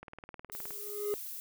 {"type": "click train", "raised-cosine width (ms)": 0.5, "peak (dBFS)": -30, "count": 14, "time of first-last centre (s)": [0.03, 0.707], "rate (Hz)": 19.2}
{"type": "tone with exponential growth", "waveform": "triangle", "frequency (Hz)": 414.1, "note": "G#4", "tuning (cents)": -5, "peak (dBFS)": -26, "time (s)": [0.49, 1.14], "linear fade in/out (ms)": 0, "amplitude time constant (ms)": 140}
{"type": "noise", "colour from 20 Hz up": "violet", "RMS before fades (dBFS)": -42, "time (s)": [0.52, 1.4], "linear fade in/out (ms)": 0}
{"effects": []}